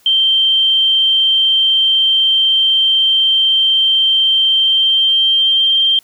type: tone with pitch glide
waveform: sine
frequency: 3136 to 3161 Hz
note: G7 to G7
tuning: 0 to +14 cents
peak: -9 dBFS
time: 0.06-5.99 s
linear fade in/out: 2 ms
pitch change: +14 cents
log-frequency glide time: 4.54-5.81 s
effects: white hiss -51 dBFS RMS until 6.03 s